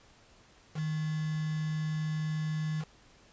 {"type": "tone with quantisation", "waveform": "sine", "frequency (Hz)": 155.56, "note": "D#3", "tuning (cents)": 0, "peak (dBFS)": -30, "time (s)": [0.74, 2.85], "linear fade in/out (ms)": 50, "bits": 7, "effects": ["pink hiss -60 dBFS RMS until 3.32 s", "resampled to 16000 Hz"]}